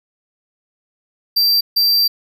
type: tone bursts at uneven times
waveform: square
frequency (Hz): 4699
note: D8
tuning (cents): 0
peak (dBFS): -12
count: 2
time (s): 1.36-1.61 / 1.76-2.08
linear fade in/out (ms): 10
effects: none